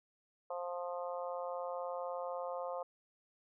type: harmonic tone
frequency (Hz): 176.1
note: F3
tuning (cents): +15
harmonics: 3 / 4 / 5 / 6 / 7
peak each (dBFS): -40 / -44 / -47 / -47 / -50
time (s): 0.5-2.83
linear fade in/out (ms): 5
effects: none